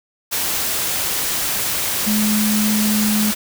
sine tone in noise, 212.2 Hz, G#3, 38 cents sharp, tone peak -16 dBFS, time 2.06-3.32 s, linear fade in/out 20 ms, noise white, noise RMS -21 dBFS, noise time 0.31-3.35 s, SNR +2 dB, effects none

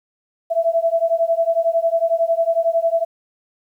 sine beating tone pair, 659.3 / 670.3 Hz, E5 / E5, 0 / +29 cents, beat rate 11 Hz, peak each -18 dBFS, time 0.5-3.05 s, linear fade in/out 20 ms, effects 9-bit

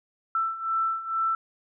sine beating tone pair, 1330 / 1332.2 Hz, E6 / E6, +15 / +18 cents, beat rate 2.2 Hz, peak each -30 / -26 dBFS, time 0.35-1.35 s, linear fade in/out 2 ms, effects none

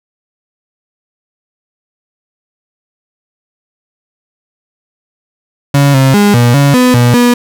35% pulse tone with pitch steps, 141.1 / 133.7 / 204.8 / 120.2 / 141.3 / 250.7 / 121.3 / 242.6 Hz, C#3 / C3 / G#3 / B2 / C#3 / B3 / B2 / B3, +31 / +38 / -24 / -46 / +34 / +26 / -31 / -31 cents, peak -3 dBFS, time 5.74-7.34 s, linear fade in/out 5 ms, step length 200 ms, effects none

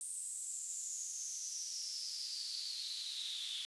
pink noise with high-pass filter sweep, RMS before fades -43 dBFS, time 0.01-3.65 s, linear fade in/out 0 ms, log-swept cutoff 8700 to 3400 Hz, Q 9.1, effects resampled to 24000 Hz

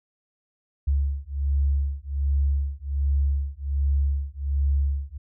sine beating tone pair, 69.3 / 70.6 Hz, C#2 / C#2, 0 / +32 cents, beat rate 1.3 Hz, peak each -24 dBFS, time 0.87-5.18 s, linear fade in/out 10 ms, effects none

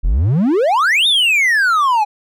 triangle exponential two-way sweep, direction up then down, 36.44 to 3735 to 811 Hz, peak -9 dBFS, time 0.03-2.05 s, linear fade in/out 20 ms, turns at 1.07 s, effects none

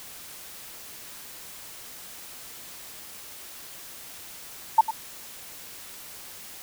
sine tone with echo, 890 Hz, A5, 20 cents sharp, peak -11 dBFS, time 4.78-4.81 s, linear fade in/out 5 ms, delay 100 ms, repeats 1, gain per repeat -13 dB, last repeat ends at 4.91 s, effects white hiss -43 dBFS RMS until 6.62 s

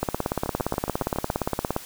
two click trains, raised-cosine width 1 ms, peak -9 / -15 dBFS, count 31 / 7, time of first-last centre 0.03-1.764 / 0.46-1.3 s, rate 17.3 / 7.14 Hz, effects white hiss -42 dBFS RMS until 1.85 s

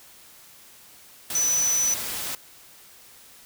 sine tone in noise, 5980 Hz, F#8, 17 cents sharp, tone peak -20 dBFS, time 1.35-1.94 s, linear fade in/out 2 ms, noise white, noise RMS -31 dBFS, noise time 1.3-2.35 s, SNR +8 dB, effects white hiss -50 dBFS RMS until 3.45 s

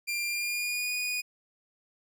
sawtooth tone with pitch glide, 2386 to 2466 Hz, D7 to D#7, +27 to -16 cents, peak -26 dBFS, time 0.07-1.22 s, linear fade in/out 20 ms, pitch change +57 cents, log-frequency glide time 0.26-0.93 s, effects none

